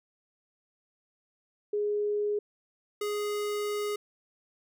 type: tone pair in turn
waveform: sine / square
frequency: 415.3 / 415.3 Hz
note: G#4 / G#4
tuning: 0 / 0 cents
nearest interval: unison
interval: 0 cents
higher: neither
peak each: -26 / -30 dBFS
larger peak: first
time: 1.73-2.39 / 3.01-3.96 s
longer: second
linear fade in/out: 5 ms
effects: none